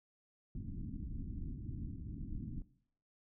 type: low-pass noise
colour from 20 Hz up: pink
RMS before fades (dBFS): -43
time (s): 0.55-2.62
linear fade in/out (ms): 2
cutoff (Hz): 290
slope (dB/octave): 48
effects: noise-tail reverb RT60 0.6 s tail -17 dB re dry